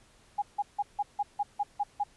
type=tone bursts; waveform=sine; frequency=819 Hz; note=G#5; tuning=24 cents flat; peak=-25 dBFS; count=9; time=0.38-2.038 s; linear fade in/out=10 ms; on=42 ms; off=160 ms; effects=pink hiss -61 dBFS RMS until 2.16 s + resampled to 24000 Hz